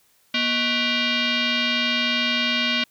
sine tone with frequency modulation, 240.6 Hz, B3, 45 cents flat, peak -19 dBFS, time 0.34-2.84 s, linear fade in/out 5 ms, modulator 867 Hz, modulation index 4.3, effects white hiss -61 dBFS RMS until 2.9 s

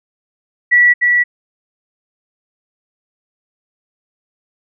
sine tone with echo, 1946 Hz, B6, 26 cents flat, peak -6 dBFS, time 0.71-0.94 s, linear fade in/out 20 ms, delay 300 ms, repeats 1, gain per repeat -3 dB, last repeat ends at 1.24 s, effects none

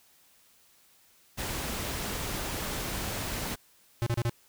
pink noise, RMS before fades -34 dBFS, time 1.37-3.56 s, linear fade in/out 20 ms
square tone bursts, 117.9 Hz, A#2, 20 cents sharp, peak -26 dBFS, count 4, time 4.02-4.295 s, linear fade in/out 0 ms, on 44 ms, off 33 ms
effects white hiss -62 dBFS RMS until 4.48 s

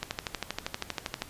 click train, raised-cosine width 0.2 ms, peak -13 dBFS, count 16, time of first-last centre 0.03-1.22 s, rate 12.6 Hz, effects pink hiss -49 dBFS RMS until 1.29 s + resampled to 32000 Hz

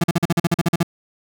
35% pulse tone bursts, 170 Hz, F3, 46 cents flat, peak -12 dBFS, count 12, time 0.01-0.831 s, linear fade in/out 5 ms, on 29 ms, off 43 ms, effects none

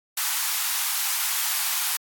white high-pass noise, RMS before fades -25 dBFS, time 0.17-1.97 s, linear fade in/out 5 ms, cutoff 780 Hz, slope 48 dB/octave, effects AAC 64 kbps

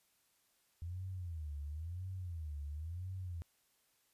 sine tone with vibrato, 82.41 Hz, E2, in tune, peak -40 dBFS, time 0.82-3.42 s, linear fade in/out 0 ms, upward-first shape sine, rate 0.97 Hz, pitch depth 230 cents each way, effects white hiss -75 dBFS RMS until 4.13 s + resampled to 32000 Hz

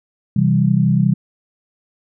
sine chord, C major, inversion none, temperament equal, 130.81 / 164.81 / 196 Hz, C3 / E3 / G3, 0 / 0 / 0 cents, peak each -16 dBFS, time 0.36-1.14 s, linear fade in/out 5 ms, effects none

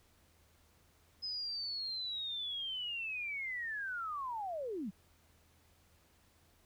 sine linear sweep, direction down, 5090 to 168.5 Hz, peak -37 dBFS, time 1.22-4.91 s, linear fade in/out 20 ms, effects added 82 Hz sine -70 dBFS peak until 6.65 s + pink hiss -69 dBFS RMS until 6.65 s

